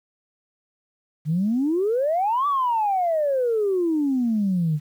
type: exponential two-way sweep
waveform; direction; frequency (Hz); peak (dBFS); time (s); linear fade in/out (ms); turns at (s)
sine; up then down; 145.4 to 1174.7 to 145.4; -18; 1.25-4.8; 50; 2.47
effects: tanh soft clip ceiling -14 dBFS + 9-bit